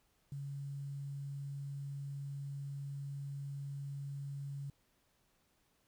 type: tone with quantisation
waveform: sine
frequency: 140 Hz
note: C#3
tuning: 18 cents sharp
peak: -40 dBFS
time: 0.32-4.7 s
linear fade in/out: 2 ms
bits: 11
effects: pink hiss -75 dBFS RMS until 5.87 s